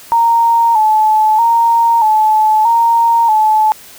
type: tone with vibrato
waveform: sine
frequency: 895 Hz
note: A5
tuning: 29 cents sharp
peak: -7 dBFS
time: 0.12-3.72 s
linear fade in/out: 0 ms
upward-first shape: square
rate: 0.79 Hz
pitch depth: 61 cents each way
effects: white hiss -37 dBFS RMS until 3.98 s